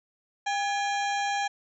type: harmonic tone with a mistuned harmonic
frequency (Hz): 804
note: G5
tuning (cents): +44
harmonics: 1 / 2 / 3 / 4 / 5 / 7 / 8 / 9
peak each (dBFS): -27 / -33 / -37 / -39 / -41 / -44 / -45 / -46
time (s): 0.46-1.48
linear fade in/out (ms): 10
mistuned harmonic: 2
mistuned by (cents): +88
effects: none